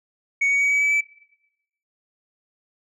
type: tone with pitch steps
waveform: sine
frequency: 2231 / 2247 / 2262 / 2278 / 2294 / 2310 Hz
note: C#7 / C#7 / C#7 / C#7 / D7 / D7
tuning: +11 / +23 / +34 / +47 / -41 / -29 cents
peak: -14 dBFS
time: 0.41-1.01 s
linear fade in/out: 10 ms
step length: 100 ms
effects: noise-tail reverb RT60 0.9 s tail -23 dB re dry + tanh soft clip ceiling -16 dBFS